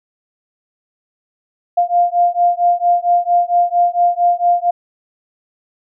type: beating tone pair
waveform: sine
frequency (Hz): 698.5 / 702.9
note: F5 / F5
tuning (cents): 0 / +11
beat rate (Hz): 4.4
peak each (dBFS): -14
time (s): 1.77-4.71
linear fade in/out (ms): 10
effects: none